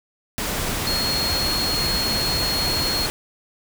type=tone in noise; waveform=sine; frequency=4300 Hz; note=C8; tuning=47 cents sharp; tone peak=-22 dBFS; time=0.87-3.06 s; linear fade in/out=0 ms; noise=pink; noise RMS=-25 dBFS; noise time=0.38-3.1 s; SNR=0 dB; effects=none